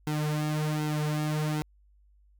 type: tone with flanger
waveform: sawtooth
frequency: 152 Hz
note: D#3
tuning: 40 cents flat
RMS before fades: -29 dBFS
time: 0.07-1.62 s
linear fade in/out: 0 ms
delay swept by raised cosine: 1.7 to 4.6 ms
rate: 1.3 Hz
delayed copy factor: -0.9
effects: added 50 Hz sine -58 dBFS peak until 2.39 s